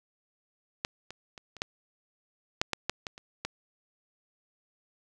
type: clicks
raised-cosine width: 0.2 ms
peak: -12 / -24 / -27 / -28 / -12 / -7 / -11 / -10 / -18 / -28 / -15 dBFS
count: 11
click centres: 0.849 / 1.106 / 1.378 / 1.567 / 1.619 / 2.615 / 2.733 / 2.896 / 3.068 / 3.179 / 3.45 s
effects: none